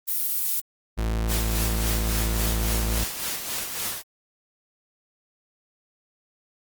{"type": "noise", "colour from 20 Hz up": "violet", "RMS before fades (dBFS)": -25, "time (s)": [0.07, 0.61], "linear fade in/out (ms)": 20}
{"type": "tone", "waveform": "40% pulse", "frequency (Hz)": 55.4, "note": "A1", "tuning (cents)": 13, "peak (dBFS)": -22, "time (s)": [0.97, 3.05], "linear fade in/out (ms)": 20}
{"type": "noise with tremolo", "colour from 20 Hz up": "white", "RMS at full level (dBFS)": -28, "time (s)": [1.27, 4.03], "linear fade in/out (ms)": 50, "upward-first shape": "sine", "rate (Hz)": 3.6, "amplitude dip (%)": 50}
{"effects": ["Opus 32 kbps"]}